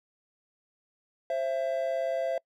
triangle tone pair together, 530 / 667.6 Hz, C5 / E5, +22 / +22 cents, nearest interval major third, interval 400 cents, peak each -29 / -27 dBFS, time 1.3-2.38 s, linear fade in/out 2 ms, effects noise-tail reverb RT60 0.1 s tail -26 dB re dry

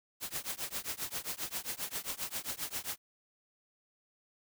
white noise with tremolo, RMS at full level -35 dBFS, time 0.2-2.98 s, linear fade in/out 50 ms, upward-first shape triangle, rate 7.5 Hz, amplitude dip 100%, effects none

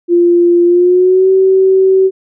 sine tone with pitch glide, 347 to 380.6 Hz, F4 to F#4, -11 to +49 cents, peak -5 dBFS, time 0.08-2.11 s, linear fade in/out 50 ms, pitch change +160 cents, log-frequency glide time 0.65-1.3 s, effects none

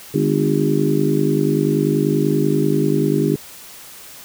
harmonic tone with a mistuned harmonic, 50.3 Hz, G1, 45 cents sharp, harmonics 3 / 4 / 5 / 6 / 7 / 8, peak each -20 / -24 / -24 / -20 / -22 / -21 dBFS, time 0.14-3.36 s, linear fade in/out 5 ms, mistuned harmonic 4, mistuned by +40 cents, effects white hiss -39 dBFS RMS until 4.24 s

